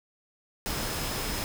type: tone in noise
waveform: sine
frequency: 5120 Hz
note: D#8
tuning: 49 cents sharp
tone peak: -42 dBFS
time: 0.66-1.44 s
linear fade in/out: 0 ms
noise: pink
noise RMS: -32 dBFS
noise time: 0.66-1.44 s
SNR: -13 dB
effects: none